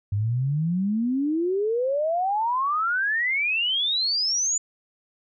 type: exponential sweep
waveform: sine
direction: up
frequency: 98 to 7060 Hz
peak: -21 dBFS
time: 0.12-4.58 s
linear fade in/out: 5 ms
effects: none